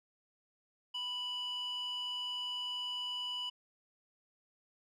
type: tone with band-pass filter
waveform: square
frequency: 987.8 Hz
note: B5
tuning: in tune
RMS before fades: -39 dBFS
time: 0.94-3.5 s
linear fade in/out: 10 ms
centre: 2900 Hz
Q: 4.1
effects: none